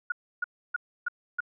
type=tone bursts; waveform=sine; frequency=1443 Hz; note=F#6; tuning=44 cents flat; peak=-25 dBFS; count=5; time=0.1-1.405 s; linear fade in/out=5 ms; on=21 ms; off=300 ms; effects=none